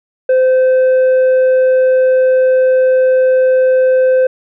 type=tone with tanh clipping; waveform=sine; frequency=516 Hz; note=C5; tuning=24 cents flat; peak=-8 dBFS; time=0.29-4.27 s; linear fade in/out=5 ms; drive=4 dB; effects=none